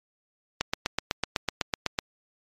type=click train; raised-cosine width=0.2 ms; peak=-7 dBFS; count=12; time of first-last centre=0.61-1.988 s; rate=7.98 Hz; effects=MP3 64 kbps